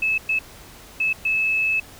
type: tone bursts at uneven times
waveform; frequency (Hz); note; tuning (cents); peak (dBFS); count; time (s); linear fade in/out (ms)
sine; 2602; E7; -23; -18; 4; 0.02-0.18 / 0.29-0.39 / 1-1.13 / 1.25-1.8; 5
effects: pink hiss -44 dBFS RMS until 1.99 s